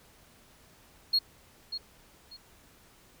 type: tone with echo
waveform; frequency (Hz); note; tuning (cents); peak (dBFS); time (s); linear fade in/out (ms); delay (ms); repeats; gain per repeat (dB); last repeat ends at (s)
sine; 4295; C8; +44; -20; 1.13-1.19; 10; 590; 2; -12; 2.37
effects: tanh soft clip ceiling -19 dBFS + pink hiss -59 dBFS RMS until 3.2 s